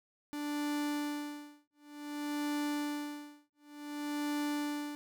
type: tone with tremolo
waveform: 45% pulse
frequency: 293.7 Hz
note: D4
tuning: in tune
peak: -32 dBFS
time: 0.33-4.95 s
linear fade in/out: 0 ms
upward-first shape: sine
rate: 0.55 Hz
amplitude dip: 100%
effects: none